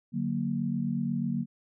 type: chord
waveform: sine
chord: D augmented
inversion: none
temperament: equal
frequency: 146.83 / 185 / 233.1 Hz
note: D3 / F#3 / A#3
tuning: 0 / 0 / 0 cents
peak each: -33 / -32 / -30 dBFS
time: 0.12-1.46 s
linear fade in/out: 50 ms
effects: none

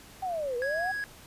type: linear two-way sweep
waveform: sine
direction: down then up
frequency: 776 to 469.8 to 776 Hz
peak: -29 dBFS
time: 0.22-0.92 s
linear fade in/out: 10 ms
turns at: 0.57 s
type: tone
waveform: triangle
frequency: 1661.2 Hz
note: G#6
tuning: in tune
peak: -29 dBFS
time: 0.62-1.04 s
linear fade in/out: 0 ms
effects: pink hiss -51 dBFS RMS until 1.26 s + resampled to 32000 Hz

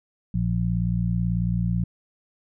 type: harmonic tone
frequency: 58.27 Hz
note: A#1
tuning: in tune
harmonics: 1 / 2 / 3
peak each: -28 / -25 / -24 dBFS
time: 0.34-1.84 s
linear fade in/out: 5 ms
effects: none

